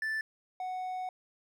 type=tone pair in turn; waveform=triangle; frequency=1760 / 740 Hz; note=A6 / F#5; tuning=0 / 0 cents; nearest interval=octave + minor third; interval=1500 cents; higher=first; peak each=-29 / -32 dBFS; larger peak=first; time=0.02-0.21 / 0.6-1.09 s; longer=second; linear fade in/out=2 ms; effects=none